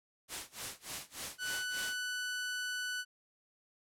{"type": "noise with tremolo", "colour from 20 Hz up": "white", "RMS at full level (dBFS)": -39, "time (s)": [0.28, 2], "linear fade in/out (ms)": 50, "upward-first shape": "sine", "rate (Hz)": 3.4, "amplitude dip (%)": 95}
{"type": "tone", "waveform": "sawtooth", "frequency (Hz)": 1490, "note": "F#6", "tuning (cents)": 12, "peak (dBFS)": -32, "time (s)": [1.38, 3.05], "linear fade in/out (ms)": 50}
{"effects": ["low-pass 11000 Hz 12 dB/octave"]}